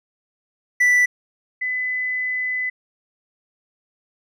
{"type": "tone pair in turn", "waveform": ["triangle", "sine"], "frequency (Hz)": [1975.5, 2008], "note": ["B6", "B6"], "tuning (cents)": [0, 28], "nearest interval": "unison", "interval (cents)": 28, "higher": "second", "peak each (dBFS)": [-11, -21], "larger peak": "first", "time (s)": [[0.8, 1.06], [1.61, 2.7]], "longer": "second", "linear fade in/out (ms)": 10, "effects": []}